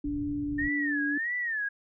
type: tone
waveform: sine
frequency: 290.9 Hz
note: D4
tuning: 16 cents flat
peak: -29 dBFS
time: 0.04-1.18 s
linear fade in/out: 5 ms
type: low-pass noise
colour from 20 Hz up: pink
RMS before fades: -40 dBFS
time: 0.04-0.69 s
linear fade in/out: 10 ms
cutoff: 150 Hz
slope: 48 dB/octave
type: tone with vibrato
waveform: sine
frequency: 1800 Hz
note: A6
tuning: 39 cents sharp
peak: -28 dBFS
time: 0.58-1.69 s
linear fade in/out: 10 ms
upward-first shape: sine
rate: 1.6 Hz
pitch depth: 160 cents each way
effects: none